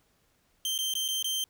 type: tone with dropouts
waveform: sawtooth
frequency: 3136 Hz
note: G7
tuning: in tune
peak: -25 dBFS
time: 0.65-1.44 s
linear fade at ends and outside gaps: 1 ms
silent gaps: 0.779-0.788 / 0.938-0.952 / 1.08-1.086 / 1.226-1.244 s
effects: pink hiss -69 dBFS RMS until 1.49 s